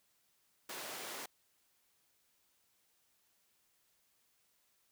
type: high-pass noise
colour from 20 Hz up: pink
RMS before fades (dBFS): -45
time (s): 0.69-1.26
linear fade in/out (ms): 5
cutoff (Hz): 430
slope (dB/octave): 12
effects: white hiss -75 dBFS RMS until 4.91 s